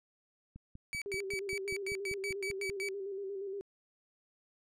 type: click train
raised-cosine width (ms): 5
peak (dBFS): -36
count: 12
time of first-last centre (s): 0.56-2.696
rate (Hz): 5.15
type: tone bursts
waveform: 40% pulse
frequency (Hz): 2288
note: D7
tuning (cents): -46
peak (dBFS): -35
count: 11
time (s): 0.93-2.887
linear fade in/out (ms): 0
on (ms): 87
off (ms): 100
type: tone with vibrato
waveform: sine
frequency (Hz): 393.1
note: G4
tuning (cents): +5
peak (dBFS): -37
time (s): 1.06-3.61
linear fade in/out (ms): 0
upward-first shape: square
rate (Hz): 8.5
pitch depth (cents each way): 42
effects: low-pass 11000 Hz 12 dB/octave